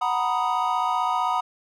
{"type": "chord", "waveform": "triangle", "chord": "B major seventh", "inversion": "second", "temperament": "equal", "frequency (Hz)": [740, 932.3, 987.8, 1244.5], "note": ["F#5", "A#5", "B5", "D#6"], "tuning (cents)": [0, 0, 0, 0], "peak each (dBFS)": -25, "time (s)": [0.01, 1.41], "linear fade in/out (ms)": 10, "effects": []}